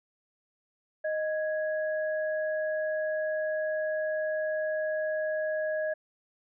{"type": "tone pair together", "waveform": "sine", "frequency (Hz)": [622.3, 1662.5], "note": ["D#5", "G#6"], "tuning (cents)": [0, 1], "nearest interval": "octave + perfect fourth", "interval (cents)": 1701, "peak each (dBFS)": [-28, -36], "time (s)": [1.04, 5.94], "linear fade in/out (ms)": 10, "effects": []}